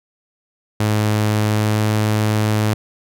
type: tone with pitch glide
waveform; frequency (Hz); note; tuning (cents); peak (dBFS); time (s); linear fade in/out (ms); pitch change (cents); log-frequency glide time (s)
sawtooth; 106.5 to 107.3; G#2 to A2; +44 to -43; -11; 0.8-2.74; 5; +13; 1.46-1.85
effects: none